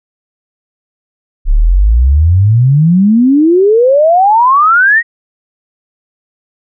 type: exponential sweep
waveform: sine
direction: up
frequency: 32.7 to 1919 Hz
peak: -4 dBFS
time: 1.45-5.03 s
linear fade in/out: 50 ms
effects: none